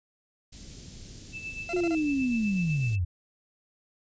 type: band-stop noise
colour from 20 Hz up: pink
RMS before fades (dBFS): -44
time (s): 0.52-2.96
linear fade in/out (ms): 10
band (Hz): 260 to 4500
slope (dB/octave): 12
type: tone with tremolo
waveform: sine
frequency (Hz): 2637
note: E7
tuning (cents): 0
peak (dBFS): -33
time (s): 1.32-2.99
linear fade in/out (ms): 50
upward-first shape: sine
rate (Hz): 8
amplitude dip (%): 65
type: tone bursts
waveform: 40% pulse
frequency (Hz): 684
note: F5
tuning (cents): -36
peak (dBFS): -33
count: 4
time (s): 1.69-1.95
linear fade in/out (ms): 2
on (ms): 44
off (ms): 28
type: linear sweep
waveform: sine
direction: down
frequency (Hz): 366.2 to 81.6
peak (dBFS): -24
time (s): 1.73-3.05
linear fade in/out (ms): 10
effects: resampled to 16000 Hz